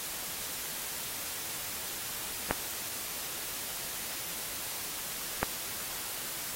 clicks, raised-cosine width 0.5 ms, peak -11 dBFS, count 2, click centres 2.51 / 5.43 s, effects white hiss -38 dBFS RMS until 6.55 s + AAC 48 kbps

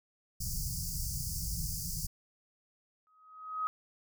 pink band-stop noise, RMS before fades -36 dBFS, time 0.4-2.07 s, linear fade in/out 10 ms, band 180 to 4700 Hz, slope 96 dB/octave
sine tone with exponential growth, 1263 Hz, D#6, 26 cents sharp, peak -28 dBFS, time 3.07-3.67 s, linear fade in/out 0 ms, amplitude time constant 130 ms
effects none

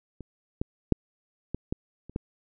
clicks, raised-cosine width 3 ms, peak -27 / -15 / -6 / -17 / -15 / -30 / -16 dBFS, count 7, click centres 0.207 / 0.615 / 0.923 / 1.546 / 1.725 / 2.096 / 2.161 s, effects none

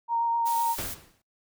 sine tone with vibrato, 930 Hz, A#5, 4 cents flat, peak -23 dBFS, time 0.08-0.76 s, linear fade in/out 50 ms, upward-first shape sine, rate 7.8 Hz, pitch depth 11 cents each way
blue noise, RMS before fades -36 dBFS, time 0.45-0.95 s, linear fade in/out 20 ms
pink noise with exponential decay, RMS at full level -31 dBFS, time 0.78-1.22 s, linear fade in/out 5 ms, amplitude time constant 94 ms
effects noise-tail reverb RT60 0.2 s tail -25 dB re dry

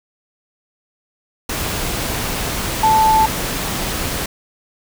sine tone in noise, 877 Hz, A5, 6 cents flat, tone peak -10 dBFS, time 2.83-3.26 s, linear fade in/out 5 ms, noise pink, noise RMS -22 dBFS, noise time 1.49-4.26 s, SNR +9 dB, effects none

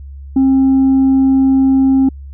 sine tone with tanh clipping, 267 Hz, C4, 35 cents sharp, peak -8 dBFS, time 0.36-2.09 s, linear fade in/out 5 ms, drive 1 dB, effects added 69 Hz sine -28 dBFS peak until 2.33 s

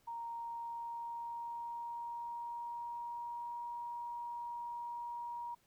sine tone with pitch glide, 932.3 to 950.2 Hz, A#5 to A#5, 0 to +33 cents, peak -40 dBFS, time 0.07-5.55 s, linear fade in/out 10 ms, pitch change +33 cents, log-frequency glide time 0.28-3.62 s, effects pink hiss -72 dBFS RMS until 5.66 s

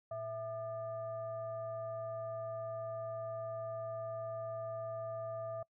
sine tone with frequency modulation, 659.3 Hz, E5, in tune, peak -38 dBFS, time 0.11-5.63 s, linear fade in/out 5 ms, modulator 545 Hz, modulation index 0.52, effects noise-tail reverb RT60 0.1 s tail -25 dB re dry

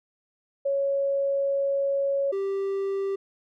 sine / triangle tone pair in turn, 554.4 / 392 Hz, C#5 / G4, 0 / 0 cents, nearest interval tritone, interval 600 cents, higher first, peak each -22 / -23 dBFS, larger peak first, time 0.65-2.32 / 2.32-3.16 s, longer first, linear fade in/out 10 ms, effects none

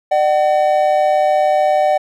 triangle tone pair together, 600 / 756.5 Hz, D5 / F#5, +37 / +38 cents, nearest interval major third, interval 401 cents, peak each -12 dBFS, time 0.11-1.98 s, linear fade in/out 10 ms, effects none

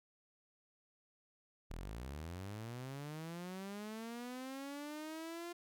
sawtooth linear sweep, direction up, 36.16 to 349.2 Hz, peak -40 dBFS, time 1.7-5.53 s, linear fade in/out 10 ms, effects none

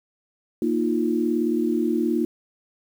sine chord, Bb suspended fourth, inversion none, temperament just, 233.1 / 310.8 / 349.6 Hz, Bb3 / Eb4 / F4, 0 / -2 / +2 cents, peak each -24 dBFS, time 0.62-2.25 s, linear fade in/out 2 ms, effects 8-bit

